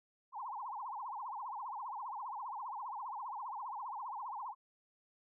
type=tone with vibrato; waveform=sine; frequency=936 Hz; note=A#5; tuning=7 cents sharp; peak=-40 dBFS; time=0.32-4.55 s; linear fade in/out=50 ms; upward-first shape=triangle; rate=15 Hz; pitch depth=300 cents each way; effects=none